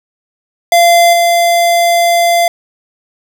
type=tone with level steps; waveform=square; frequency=688 Hz; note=F5; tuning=26 cents flat; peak=-5 / -8 dBFS; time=0.72-2.48 s; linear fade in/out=2 ms; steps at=1.13 s; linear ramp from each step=2 ms; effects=none